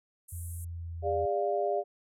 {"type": "band-pass noise", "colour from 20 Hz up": "white", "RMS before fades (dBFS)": -49, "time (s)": [0.28, 0.65], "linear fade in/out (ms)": 10, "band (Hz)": [8200, 12000], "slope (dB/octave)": 48}
{"type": "tone with pitch glide", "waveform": "sine", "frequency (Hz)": [85.5, 83.21], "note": ["F2", "E2"], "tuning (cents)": [-36, 17], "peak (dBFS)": -36, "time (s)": [0.32, 1.26], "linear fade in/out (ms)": 10, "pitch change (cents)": -47, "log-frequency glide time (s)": [0.58, 1.1]}
{"type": "chord", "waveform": "sine", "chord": "D diminished", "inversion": "second", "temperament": "equal with one note detuned", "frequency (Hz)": [405.6, 587.3, 698.5], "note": ["Ab4", "D5", "F5"], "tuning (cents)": [-41, 0, 0], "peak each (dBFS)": -31, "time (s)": [1.02, 1.84], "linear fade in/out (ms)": 50}
{"effects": []}